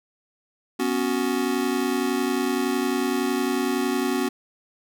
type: chord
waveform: square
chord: B suspended second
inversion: none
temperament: just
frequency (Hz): 246.9 / 277.8 / 370.4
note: B3 / C#4 / F#4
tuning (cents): 0 / +4 / +2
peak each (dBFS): -27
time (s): 0.79-4.29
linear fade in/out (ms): 10
effects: none